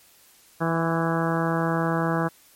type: harmonic tone with a mistuned harmonic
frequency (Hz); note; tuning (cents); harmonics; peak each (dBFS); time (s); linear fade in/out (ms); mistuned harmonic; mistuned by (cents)
164.81; E3; 0; 1 / 2 / 3 / 4 / 5 / 6 / 7 / 8 / 9 / 10; -25 / -28 / -30 / -31 / -32 / -33 / -33 / -34 / -35 / -35; 0.6-2.29; 20; 6; +34
effects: white hiss -55 dBFS RMS until 2.55 s + MP3 64 kbps